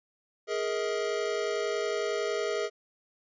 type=chord; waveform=square; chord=Ab suspended second; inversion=none; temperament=equal with one note detuned; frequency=415.3 / 466.2 / 637.9 Hz; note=Ab4 / Bb4 / Eb5; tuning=0 / 0 / +43 cents; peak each=-32 / -34 / -35 dBFS; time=0.47-2.7 s; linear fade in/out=50 ms; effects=resampled to 16000 Hz